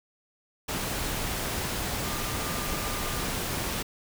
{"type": "tone in noise", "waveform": "sine", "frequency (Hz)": 1201, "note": "D6", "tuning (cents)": 38, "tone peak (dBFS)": -40, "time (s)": [2.03, 3.25], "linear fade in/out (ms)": 10, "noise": "pink", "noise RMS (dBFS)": -31, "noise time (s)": [0.68, 3.83], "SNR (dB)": -12, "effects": []}